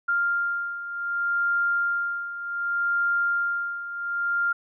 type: beating tone pair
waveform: sine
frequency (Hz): 1396.9 / 1397.56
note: F6 / F6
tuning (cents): 0 / +1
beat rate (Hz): 0.66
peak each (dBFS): -29 / -24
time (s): 0.08-4.53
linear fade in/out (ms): 10
effects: none